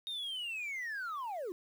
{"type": "linear sweep", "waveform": "sine", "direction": "down", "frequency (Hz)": [3729, 329.6], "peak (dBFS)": -34, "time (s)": [0.07, 1.52], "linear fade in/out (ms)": 0, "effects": ["tanh soft clip ceiling -36 dBFS", "10-bit"]}